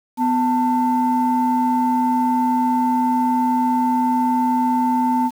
sine tone pair together, 250 / 891 Hz, B3 / A5, +21 / +22 cents, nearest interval octave + minor seventh, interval 2201 cents, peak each -17 dBFS, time 0.17-5.31 s, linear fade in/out 50 ms, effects tanh soft clip ceiling -9 dBFS + 7-bit

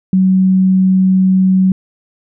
sine tone, 187.9 Hz, F#3, 27 cents sharp, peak -7 dBFS, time 0.13-1.72 s, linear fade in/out 2 ms, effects none

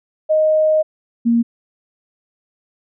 sine tone pair in turn, 622.3 / 233.6 Hz, D#5 / A#3, 0 / +4 cents, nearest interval octave + perfect fourth, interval 1696 cents, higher first, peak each -11 dBFS, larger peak neither, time 0.29-0.83 / 1.25-1.43 s, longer first, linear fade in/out 20 ms, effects none

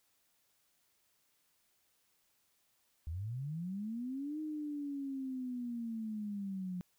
sine linear two-way sweep, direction up then down, 73.7 to 311.1 to 177.5 Hz, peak -37 dBFS, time 3.07-6.81 s, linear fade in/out 0 ms, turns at 4.4 s, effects white hiss -75 dBFS RMS until 6.98 s

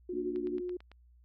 sine tone, 359 Hz, F4, 48 cents sharp, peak -34 dBFS, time 0.09-0.77 s, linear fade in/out 5 ms
sine chord, Bb augmented, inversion none, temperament equal, 233.1 / 293.7 / 370 Hz, Bb3 / D4 / F#4, 0 / 0 / 0 cents, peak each -43 / -38 / -40 dBFS, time 0.12-0.61 s, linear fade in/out 20 ms
click train, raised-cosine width 0.3 ms, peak -37 dBFS, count 6, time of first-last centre 0.36-0.916 s, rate 8.99 Hz
effects added 60 Hz sine -58 dBFS peak until 1.24 s

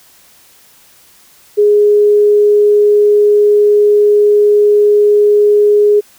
sine tone, 415.3 Hz, G#4, in tune, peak -5 dBFS, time 1.57-6.01 s, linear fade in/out 20 ms, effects white hiss -45 dBFS RMS until 6.18 s

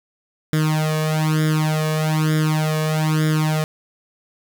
sawtooth tone with flanger, 155.5 Hz, D#3, 1 cent flat, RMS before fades -19 dBFS, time 0.53-3.64 s, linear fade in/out 0 ms, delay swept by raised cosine 0.57 to 1.77 ms, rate 1.1 Hz, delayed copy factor +1, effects none

